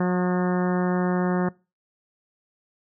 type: harmonic tone with a mistuned harmonic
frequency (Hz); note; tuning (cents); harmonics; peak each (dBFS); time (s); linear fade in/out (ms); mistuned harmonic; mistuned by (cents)
180.7; F#3; -41; 1 / 2 / 3 / 4 / 5 / 6 / 7 / 8 / 9 / 10; -21 / -27 / -31 / -33 / -35 / -37 / -38 / -39 / -40 / -41; 0-1.49; 5; 7; -32
effects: noise-tail reverb RT60 0.3 s tail -24 dB re dry